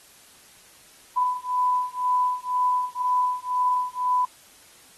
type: beating tone pair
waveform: sine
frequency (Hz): 997 / 999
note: B5 / B5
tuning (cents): +16 / +20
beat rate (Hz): 2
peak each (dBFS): -24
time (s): 1.17-4.25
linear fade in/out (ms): 5
effects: white hiss -52 dBFS RMS until 4.97 s + AAC 32 kbps